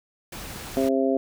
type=noise; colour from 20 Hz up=pink; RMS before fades=-37 dBFS; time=0.32-0.89 s; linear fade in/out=5 ms
type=harmonic tone; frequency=133.8 Hz; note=C3; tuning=39 cents sharp; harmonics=2 / 3 / 4 / 5; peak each=-23 / -25 / -26 / -27 dBFS; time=0.77-1.17 s; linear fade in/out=0 ms
effects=none